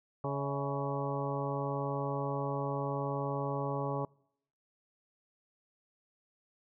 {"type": "harmonic tone with a mistuned harmonic", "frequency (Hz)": 140, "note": "C#3", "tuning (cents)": 18, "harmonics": [1, 2, 3, 4, 5, 6, 7, 8], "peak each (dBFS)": [-36, -41, -39, -39, -44, -41, -44, -42], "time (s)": [0.24, 4.05], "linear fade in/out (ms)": 2, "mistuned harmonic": 5, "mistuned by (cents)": -100, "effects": ["noise-tail reverb RT60 0.7 s tail -25 dB re dry"]}